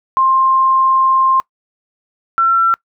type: tone pair in turn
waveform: sine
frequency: 1056 / 1351.2 Hz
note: C6 / E6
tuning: +16 / +42 cents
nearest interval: major third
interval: 426 cents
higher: second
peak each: -9 dBFS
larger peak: neither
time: 0.17-1.4 / 2.38-2.74 s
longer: first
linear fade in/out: 0 ms
effects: noise-tail reverb RT60 0.1 s tail -24 dB re dry